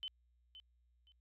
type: tone with echo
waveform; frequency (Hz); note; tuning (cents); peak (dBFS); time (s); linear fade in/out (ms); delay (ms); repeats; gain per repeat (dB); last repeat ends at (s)
sine; 3050; G7; -48; -40; 0.03-0.08; 0; 520; 2; -12; 1.12
effects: added 60 Hz sine -70 dBFS peak until 1.2 s